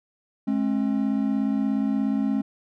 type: tone pair together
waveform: triangle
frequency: 212 / 268.9 Hz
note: G#3 / C4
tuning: +36 / +47 cents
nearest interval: major third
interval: 411 cents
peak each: -22 dBFS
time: 0.47-2.42 s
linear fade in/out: 10 ms
effects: none